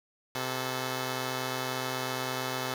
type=tone pair together; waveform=5% pulse; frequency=129.03 / 434 Hz; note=C3 / A4; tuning=-24 / -24 cents; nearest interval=octave + major sixth; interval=2100 cents; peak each=-21 / -25 dBFS; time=0.35-2.74 s; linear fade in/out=2 ms; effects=none